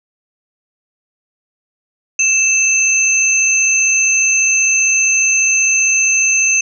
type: tone pair together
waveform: sine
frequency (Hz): 2637 / 6272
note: E7 / G8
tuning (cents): 0 / 0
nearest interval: octave + minor third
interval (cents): 1500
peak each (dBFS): -13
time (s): 2.19-6.61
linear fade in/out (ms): 5
effects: none